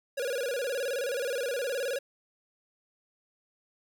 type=tone with vibrato; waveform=square; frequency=516 Hz; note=C5; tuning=24 cents flat; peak=-30 dBFS; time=0.17-1.99 s; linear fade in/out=10 ms; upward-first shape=square; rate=19 Hz; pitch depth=120 cents each way; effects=12-bit